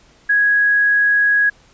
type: tone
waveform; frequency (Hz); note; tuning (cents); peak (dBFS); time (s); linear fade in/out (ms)
sine; 1661.2; G#6; 0; -11; 0.29-1.5; 10
effects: pink hiss -51 dBFS RMS until 1.73 s + resampled to 16000 Hz